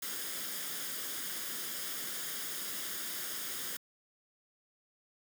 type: noise with comb filter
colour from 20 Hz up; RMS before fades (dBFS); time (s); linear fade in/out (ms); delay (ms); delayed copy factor
white; -39; 0.02-3.77; 5; 0.59; +0.55
effects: high-pass 200 Hz 12 dB/octave